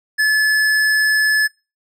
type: tone with hard clipping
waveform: sine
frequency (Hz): 1724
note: A6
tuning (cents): -36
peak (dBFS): -14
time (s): 0.18-1.48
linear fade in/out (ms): 20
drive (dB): 12
effects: noise-tail reverb RT60 0.3 s tail -25 dB re dry